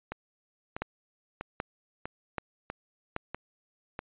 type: two click trains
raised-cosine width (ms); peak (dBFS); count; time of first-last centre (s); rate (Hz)
0.5; -20 / -16; 7 / 4; 0.12-3.991 / 0.82-3.164; 1.55 / 1.28
effects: resampled to 8000 Hz